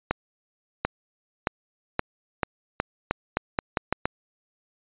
accelerating click train, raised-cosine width 0.5 ms, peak -7 dBFS, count 12, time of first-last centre 0.11-4.056 s, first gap 740 ms, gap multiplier 0.84, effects resampled to 8000 Hz

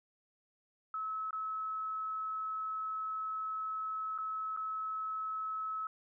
sine tone with dropouts, 1294 Hz, E6, 32 cents flat, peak -35 dBFS, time 0.94-5.87 s, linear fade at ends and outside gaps 2 ms, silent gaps 1.308-1.329 / 4.179-4.185 / 4.565-4.572 s, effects none

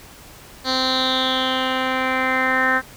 10% pulse tone with low-pass filter sweep, 259.8 Hz, C4, 12 cents flat, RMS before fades -20 dBFS, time 0.64-2.82 s, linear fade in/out 50 ms, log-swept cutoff 4600 to 1700 Hz, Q 6.6, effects pink hiss -43 dBFS RMS until 2.96 s

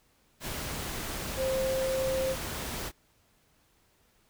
sine tone in noise, 527 Hz, C5, 12 cents sharp, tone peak -27 dBFS, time 1.36-2.36 s, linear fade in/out 50 ms, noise pink, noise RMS -36 dBFS, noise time 0.4-2.92 s, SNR +6 dB, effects pink hiss -67 dBFS RMS until 4.29 s

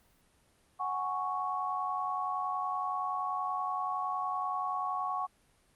sine chord, F# suspended second, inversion none, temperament equal, 740 / 830.6 / 1108.7 Hz, F#5 / G#5 / C#6, 0 / 0 / 0 cents, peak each -36 / -39 / -33 dBFS, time 0.79-5.27 s, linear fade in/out 20 ms, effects pink hiss -67 dBFS RMS until 5.75 s + Opus 32 kbps

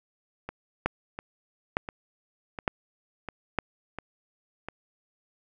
two click trains, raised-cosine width 0.5 ms, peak -9 / -20 dBFS, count 4 / 7, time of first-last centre 0.86-3.587 / 0.49-4.686 s, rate 1.1 / 1.43 Hz, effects none

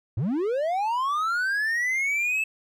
triangle linear sweep, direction up, 90.9 to 2637 Hz, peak -21 dBFS, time 0.17-2.44 s, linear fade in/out 5 ms, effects none

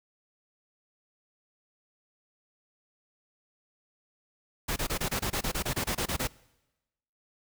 pink noise bursts, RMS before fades -30 dBFS, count 15, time 4.68-6.275 s, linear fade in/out 10 ms, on 83 ms, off 25 ms, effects noise-tail reverb RT60 1.0 s tail -23 dB re dry

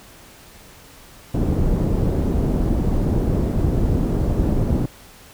pink low-pass noise, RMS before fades -19 dBFS, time 1.34-4.86 s, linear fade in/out 5 ms, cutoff 370 Hz, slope 12 dB/octave, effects pink hiss -45 dBFS RMS until 5.33 s

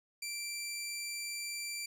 15% pulse tone, 2349 Hz, D7, in tune, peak -31 dBFS, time 0.22-1.86 s, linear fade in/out 5 ms, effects none

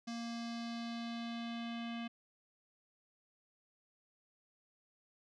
square tone with low-pass filter sweep, 233.1 Hz, A#3, in tune, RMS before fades -42 dBFS, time 0.07-2.08 s, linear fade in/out 10 ms, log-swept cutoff 5500 to 3000 Hz, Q 2.7, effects none

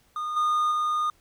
triangle tone with level steps, 1224 Hz, D#6, 29 cents flat, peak -26 / -19 / -21 dBFS, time 0.16-1.1 s, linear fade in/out 2 ms, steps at 0.36 / 0.71 s, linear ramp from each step 10 ms, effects pink hiss -63 dBFS RMS until 1.2 s

